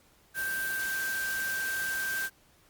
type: tone in noise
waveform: sine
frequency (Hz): 1568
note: G6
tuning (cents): 0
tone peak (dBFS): -30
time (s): 0.34-2.3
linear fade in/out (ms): 50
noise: white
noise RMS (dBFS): -38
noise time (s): 0.34-2.3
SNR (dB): +5
effects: pink hiss -63 dBFS RMS until 2.69 s + Opus 48 kbps